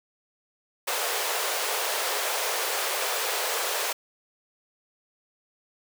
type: high-pass noise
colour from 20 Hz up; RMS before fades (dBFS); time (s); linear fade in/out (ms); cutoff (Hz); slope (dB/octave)
pink; -28; 0.87-3.93; 10; 420; 48
effects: none